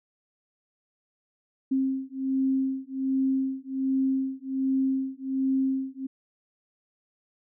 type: beating tone pair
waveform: sine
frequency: 265.4 / 266.7 Hz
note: C4 / C4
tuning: +25 / +33 cents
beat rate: 1.3 Hz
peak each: -27 dBFS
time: 1.71-6.07 s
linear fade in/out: 10 ms
effects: none